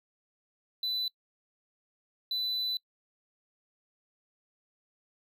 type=tone bursts at uneven times; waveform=triangle; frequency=3994 Hz; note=B7; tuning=19 cents sharp; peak=-28 dBFS; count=2; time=0.83-1.08 / 2.31-2.77 s; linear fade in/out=2 ms; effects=noise-tail reverb RT60 0.1 s tail -25 dB re dry